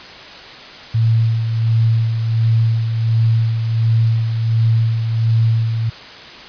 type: tone with tremolo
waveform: sine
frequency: 113.3 Hz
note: A#2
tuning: 49 cents flat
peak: -10 dBFS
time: 0.94-5.9 s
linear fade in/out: 10 ms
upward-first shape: sine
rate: 1.4 Hz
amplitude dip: 50%
effects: white hiss -35 dBFS RMS until 6.48 s + resampled to 11025 Hz